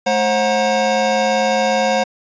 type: tone cluster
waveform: square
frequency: 215.7 / 534 / 732 / 939 Hz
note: A3 / C5 / F#5 / A#5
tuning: -34 / +35 / -19 / +12 cents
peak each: -24 / -18 / -19 / -25 dBFS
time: 0.06-2.04 s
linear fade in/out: 10 ms
effects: resampled to 16000 Hz